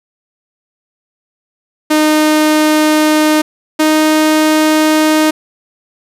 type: tone pair in turn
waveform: sawtooth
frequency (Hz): 307.1 / 310.1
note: D#4 / D#4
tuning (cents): -23 / -6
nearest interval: unison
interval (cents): 17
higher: second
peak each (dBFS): -4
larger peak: neither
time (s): 1.9-3.42 / 3.79-5.31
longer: neither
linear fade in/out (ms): 10
effects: resampled to 32000 Hz + 7-bit